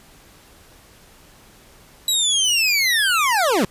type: linear sweep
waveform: 25% pulse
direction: down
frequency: 3935 to 163.2 Hz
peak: -12 dBFS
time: 2.08-3.65 s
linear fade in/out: 2 ms
effects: pink hiss -49 dBFS RMS until 3.7 s + resampled to 32000 Hz